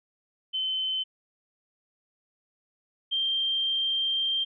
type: tone pair in turn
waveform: sine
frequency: 3064 / 3167 Hz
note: G7 / G7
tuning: -40 / +17 cents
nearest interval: minor second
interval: 57 cents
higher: second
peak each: -26 / -24 dBFS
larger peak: second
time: 0.53-1.04 / 3.11-4.45 s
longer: second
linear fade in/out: 20 ms
effects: none